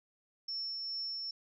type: tone with tremolo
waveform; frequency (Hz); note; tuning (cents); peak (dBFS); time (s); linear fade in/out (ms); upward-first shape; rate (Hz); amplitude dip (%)
sine; 5400; E8; +41; -35; 0.48-1.31; 5; triangle; 2.4; 25
effects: none